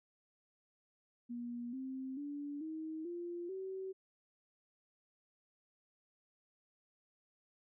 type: tone with pitch steps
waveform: sine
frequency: 239.7 / 262.9 / 288.4 / 316.3 / 346.9 / 380.5 Hz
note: A#3 / C4 / D4 / D#4 / F4 / F#4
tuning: +48 / +8 / -31 / +29 / -12 / +48 cents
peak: -40 dBFS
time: 1.29-3.93 s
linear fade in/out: 20 ms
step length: 440 ms
effects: none